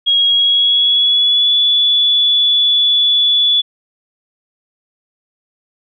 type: tone with pitch glide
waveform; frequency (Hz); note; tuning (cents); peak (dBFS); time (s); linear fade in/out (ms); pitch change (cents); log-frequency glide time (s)
sine; 3296 to 3436; G#7 to A7; -14 to -42; -9; 0.06-3.62; 20; +72; 0.31-1.54
effects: none